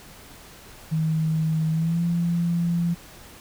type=tone with pitch glide; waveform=sine; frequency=158.6 to 170.97 Hz; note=D#3 to F3; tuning=+33 to -37 cents; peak=-20 dBFS; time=0.91-2.95 s; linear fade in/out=20 ms; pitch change=+130 cents; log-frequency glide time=1.72-2.02 s; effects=pink hiss -46 dBFS RMS until 3.4 s